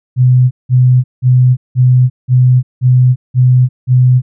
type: tone bursts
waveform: sine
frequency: 126.5 Hz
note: B2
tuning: 42 cents sharp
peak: -4 dBFS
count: 8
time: 0.16-4.22 s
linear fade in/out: 50 ms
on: 350 ms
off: 180 ms
effects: none